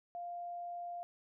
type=tone; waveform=sine; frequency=698.5 Hz; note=F5; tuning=in tune; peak=-40 dBFS; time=0.15-1.03 s; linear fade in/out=0 ms; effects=none